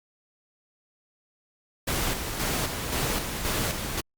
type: noise with tremolo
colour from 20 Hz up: pink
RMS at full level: -27 dBFS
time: 1.87-4.01 s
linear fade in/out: 10 ms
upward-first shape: square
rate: 1.9 Hz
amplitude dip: 45%
effects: Opus 48 kbps